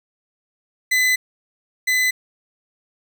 40% pulse tone pair in turn, 2014 / 2014 Hz, B6 / B6, +33 / +33 cents, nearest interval unison, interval 0 cents, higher neither, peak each -14 / -15 dBFS, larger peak first, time 0.91-1.16 / 1.87-2.11 s, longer first, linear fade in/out 10 ms, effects none

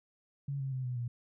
sine tone with pitch steps, 140 / 134.76 / 129.72 / 124.87 / 120.2 Hz, C#3 / C#3 / C3 / B2 / B2, +18 / -49 / -15 / +20 / -46 cents, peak -33 dBFS, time 0.48-1.08 s, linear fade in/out 5 ms, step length 120 ms, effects none

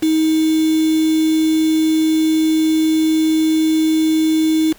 sine tone with quantisation, 316.1 Hz, D#4, 27 cents sharp, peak -12 dBFS, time 0.02-4.73 s, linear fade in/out 10 ms, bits 4, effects pink hiss -46 dBFS RMS until 4.78 s

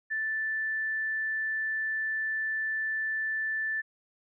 sine tone, 1760 Hz, A6, in tune, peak -28 dBFS, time 0.1-3.82 s, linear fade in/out 20 ms, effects none

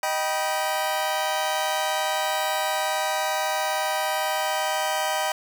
sawtooth chord, Eb augmented, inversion none, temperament just, 622.3 / 777.8 / 972.3 Hz, Eb5 / G5 / B5, 0 / -14 / -27 cents, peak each -24 / -23 / -25 dBFS, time 0.03-5.32 s, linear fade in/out 2 ms, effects none

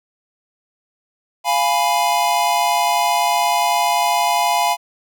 square chord, F diminished, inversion none, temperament equal, 698.5 / 830.6 / 987.8 Hz, F5 / Ab5 / Cb6, 0 / 0 / 0 cents, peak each -20 dBFS, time 1.44-4.77 s, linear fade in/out 50 ms, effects none

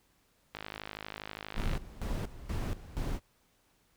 click train, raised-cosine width 0.3 ms, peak -23 dBFS, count 64, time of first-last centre 0.55-1.752 s, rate 52.4 Hz
brown noise with tremolo, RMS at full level -33 dBFS, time 1.54-3.2 s, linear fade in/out 50 ms, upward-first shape square, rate 2.1 Hz, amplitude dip 80%
effects pink hiss -70 dBFS RMS until 3.96 s

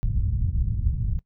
white low-pass noise, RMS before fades -24 dBFS, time 0.03-1.19 s, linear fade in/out 0 ms, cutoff 110 Hz, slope 24 dB/octave, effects noise-tail reverb RT60 0.1 s tail -18 dB re dry

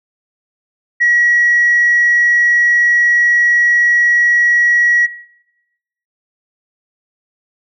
sine tone, 1917 Hz, A#6, 48 cents sharp, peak -7 dBFS, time 1-5.07 s, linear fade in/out 20 ms, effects noise-tail reverb RT60 1.0 s tail -22 dB re dry + tanh soft clip ceiling -4 dBFS

